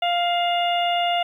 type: harmonic tone with a mistuned harmonic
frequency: 698.5 Hz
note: F5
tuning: in tune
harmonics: 1 / 2 / 3 / 4 / 5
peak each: -20 / -33 / -31 / -26 / -33 dBFS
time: 0.02-1.23 s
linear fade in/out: 5 ms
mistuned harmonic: 4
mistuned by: +26 cents
effects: 9-bit